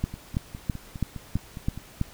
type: two click trains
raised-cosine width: 5 ms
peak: -23 / -12 dBFS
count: 9 / 7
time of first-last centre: 0.14-1.776 / 0.04-2.014 s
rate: 4.89 / 3.04 Hz
effects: pink hiss -49 dBFS RMS until 2.13 s